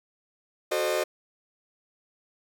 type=chord; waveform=40% pulse; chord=F# diminished seventh; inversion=none; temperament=equal with one note detuned; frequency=370 / 440 / 523.3 / 610.2 Hz; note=F#4 / A4 / C5 / Eb5; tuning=0 / 0 / 0 / -34 cents; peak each=-30 / -32 / -30 / -27 dBFS; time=0.71-1.04 s; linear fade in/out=10 ms; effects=none